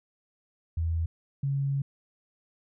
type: tone pair in turn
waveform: sine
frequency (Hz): 82.41 / 138.6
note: E2 / C#3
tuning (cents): 0 / 0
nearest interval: major sixth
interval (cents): 900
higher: second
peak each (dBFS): -25 / -25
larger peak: neither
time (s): 0.77-1.06 / 1.43-1.82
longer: second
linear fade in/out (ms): 5
effects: none

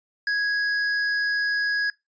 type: tone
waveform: square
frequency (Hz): 1661.2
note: G#6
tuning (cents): 0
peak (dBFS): -22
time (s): 0.27-1.9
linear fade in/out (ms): 2
effects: noise-tail reverb RT60 0.2 s tail -23 dB re dry + resampled to 16000 Hz

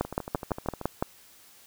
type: two click trains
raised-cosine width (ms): 1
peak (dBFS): -11 / -21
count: 7 / 11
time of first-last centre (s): 0.01-1.025 / 0.05-0.813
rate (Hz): 5.91 / 13.1
effects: white hiss -55 dBFS RMS until 1.66 s

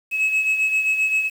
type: beating tone pair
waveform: sine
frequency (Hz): 2574 / 2581.6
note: E7 / E7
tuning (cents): -42 / -37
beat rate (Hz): 7.6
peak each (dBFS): -16 / -23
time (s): 0.11-1.3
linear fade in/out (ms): 50
effects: tanh soft clip ceiling -15 dBFS + 7-bit

